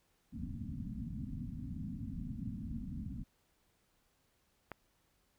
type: low-pass noise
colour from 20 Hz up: white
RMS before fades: -42 dBFS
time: 0.32-3.24 s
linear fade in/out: 20 ms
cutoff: 270 Hz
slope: 96 dB/octave
type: click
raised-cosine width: 0.5 ms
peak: -27 dBFS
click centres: 4.717 s
effects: pink hiss -75 dBFS RMS until 5.38 s